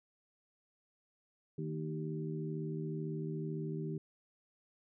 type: harmonic tone with a mistuned harmonic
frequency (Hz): 78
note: D#2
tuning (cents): +5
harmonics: 2 / 3 / 4 / 5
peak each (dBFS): -38 / -46 / -45 / -43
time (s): 1.58-3.98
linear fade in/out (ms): 5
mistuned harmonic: 3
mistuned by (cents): -31
effects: none